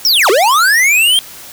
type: linear two-way sweep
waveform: square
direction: down then up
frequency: 5700 to 350 to 3235 Hz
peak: -8 dBFS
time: 0.05-1.19 s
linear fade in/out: 0 ms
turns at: 0.3 s
effects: white hiss -33 dBFS RMS until 1.52 s